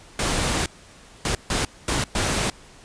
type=noise bursts at uneven times; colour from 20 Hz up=pink; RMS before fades=-23 dBFS; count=5; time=0.19-0.66 / 1.25-1.35 / 1.5-1.65 / 1.88-2.04 / 2.15-2.5 s; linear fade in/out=2 ms; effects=pink hiss -48 dBFS RMS until 2.84 s + resampled to 22050 Hz